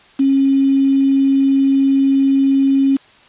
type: tone with quantisation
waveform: sine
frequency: 272.3 Hz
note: C#4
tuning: 31 cents flat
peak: -10 dBFS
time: 0.19-2.97 s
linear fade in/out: 10 ms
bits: 5
effects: white hiss -47 dBFS RMS until 3.28 s + resampled to 8000 Hz